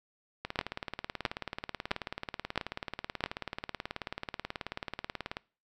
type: two click trains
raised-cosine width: 0.3 ms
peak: -19 / -11 dBFS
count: 92 / 5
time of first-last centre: 0.45-5.369 / 0.59-3.239 s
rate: 18.5 / 1.51 Hz
effects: noise-tail reverb RT60 0.4 s tail -24 dB re dry